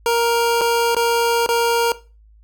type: tone with dropouts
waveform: 25% pulse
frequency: 467.7 Hz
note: A#4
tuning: 6 cents sharp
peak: -11 dBFS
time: 0.06-1.92 s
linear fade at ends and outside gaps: 1 ms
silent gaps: 0.611-0.615 / 0.948-0.966 / 1.463-1.489 s
effects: noise-tail reverb RT60 0.3 s tail -17 dB re dry + added 53 Hz sine -46 dBFS peak until 2.43 s